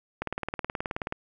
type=click train; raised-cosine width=0.5 ms; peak=-15 dBFS; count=18; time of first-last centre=0.22-1.124 s; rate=18.8 Hz; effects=none